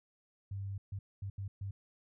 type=tone bursts at uneven times; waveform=sine; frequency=98.5 Hz; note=G2; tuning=9 cents sharp; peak=-37 dBFS; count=5; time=0.51-0.78 / 0.92-0.99 / 1.22-1.3 / 1.38-1.48 / 1.61-1.71 s; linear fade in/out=5 ms; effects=none